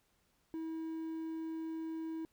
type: tone with quantisation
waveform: triangle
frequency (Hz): 322.5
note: E4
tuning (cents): -38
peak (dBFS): -36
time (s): 0.54-2.25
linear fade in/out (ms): 0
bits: 11
effects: pink hiss -75 dBFS RMS until 2.32 s